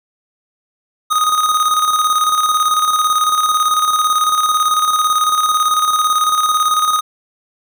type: tone with tremolo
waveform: square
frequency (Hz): 1244.5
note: D#6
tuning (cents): 0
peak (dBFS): -11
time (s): 1.1-7.01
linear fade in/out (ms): 20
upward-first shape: square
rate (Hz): 18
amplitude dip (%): 45
effects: none